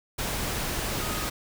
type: tone in noise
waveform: sine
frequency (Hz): 1252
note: D#6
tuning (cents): +10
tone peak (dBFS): -38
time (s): 1-1.29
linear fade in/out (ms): 10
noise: pink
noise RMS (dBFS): -30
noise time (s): 0.18-1.3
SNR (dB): -11
effects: none